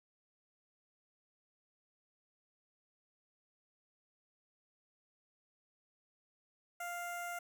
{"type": "tone with notch filter", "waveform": "15% pulse", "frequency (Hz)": 698.5, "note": "F5", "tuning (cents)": 0, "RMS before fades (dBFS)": -42, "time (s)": [6.8, 7.39], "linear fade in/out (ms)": 5, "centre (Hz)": 3800, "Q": 0.7, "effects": []}